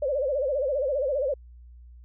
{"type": "tone with vibrato", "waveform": "sine", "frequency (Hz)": 552, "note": "C#5", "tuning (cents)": -7, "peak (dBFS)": -23, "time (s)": [0.02, 1.34], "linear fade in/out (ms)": 5, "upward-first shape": "sine", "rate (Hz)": 15, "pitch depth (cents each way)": 150, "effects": ["added 60 Hz sine -45 dBFS peak until 2.04 s"]}